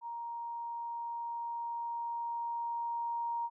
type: tone with level ramp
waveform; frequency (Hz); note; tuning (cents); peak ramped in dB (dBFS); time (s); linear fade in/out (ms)
sine; 937; A#5; +9; -38 to -32; 0.01-3.5; 50
effects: none